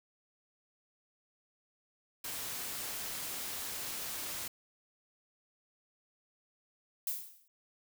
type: noise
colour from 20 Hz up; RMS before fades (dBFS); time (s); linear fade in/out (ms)
white; -40; 2.24-4.48; 5
type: noise with exponential decay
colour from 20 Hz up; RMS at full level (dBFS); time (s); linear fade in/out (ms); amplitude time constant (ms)
violet; -32; 7.07-7.48; 2; 89
effects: none